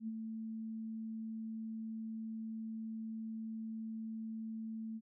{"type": "tone with ADSR envelope", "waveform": "sine", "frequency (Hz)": 222.1, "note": "A3", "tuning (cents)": 16, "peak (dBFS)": -36, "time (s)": [0, 5.01], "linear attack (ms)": 75, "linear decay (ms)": 38, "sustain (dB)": -4, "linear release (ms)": 47, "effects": []}